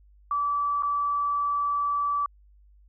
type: tone with dropouts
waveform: sine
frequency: 1155 Hz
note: D6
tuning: 29 cents flat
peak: -23 dBFS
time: 0.31-2.26 s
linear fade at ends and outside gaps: 2 ms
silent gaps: 0.824-0.832 s
effects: added 50 Hz sine -53 dBFS peak until 2.88 s